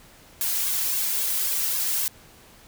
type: noise with flanger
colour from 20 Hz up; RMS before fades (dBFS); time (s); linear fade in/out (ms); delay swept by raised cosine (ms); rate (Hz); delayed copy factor
blue; -25; 0.41-2.08; 0; 1.8 to 3; 3.7; +1
effects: pink hiss -51 dBFS RMS until 2.67 s